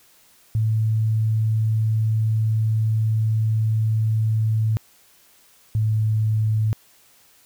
sine tone pair in turn, 110 / 108.86 Hz, A2 / A2, 0 / -18 cents, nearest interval unison, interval 18 cents, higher first, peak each -17 dBFS, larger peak neither, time 0.55-4.77 / 5.75-6.73 s, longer first, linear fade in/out 0 ms, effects white hiss -55 dBFS RMS until 7.45 s

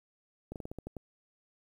slowing click train, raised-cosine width 2 ms, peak -27 dBFS, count 8, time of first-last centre 0.52-0.967 s, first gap 38 ms, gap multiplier 1.17, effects 10-bit

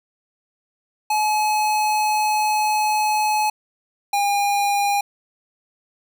square tone pair in turn, 852 / 809.8 Hz, G#5 / G#5, +44 / -44 cents, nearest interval minor second, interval 88 cents, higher first, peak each -18 dBFS, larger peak neither, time 1.1-3.5 / 4.13-5.01 s, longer first, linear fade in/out 5 ms, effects none

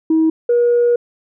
sine tone pair in turn, 319.8 / 479.2 Hz, D#4 / A#4, +48 / +48 cents, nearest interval perfect fifth, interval 700 cents, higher second, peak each -9 dBFS, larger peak neither, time 0.1-0.3 / 0.49-0.96 s, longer second, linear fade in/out 5 ms, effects tanh soft clip ceiling -7 dBFS

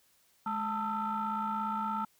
sine tone cluster, 210.9 / 891 / 1280 / 1337 Hz, G#3 / A5 / D#6 / E6, +27 / +22 / +49 / +24 cents, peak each -37 / -33 / -40 / -35 dBFS, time 0.46-2.05 s, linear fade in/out 5 ms, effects tanh soft clip ceiling -24 dBFS + white hiss -68 dBFS RMS until 2.19 s

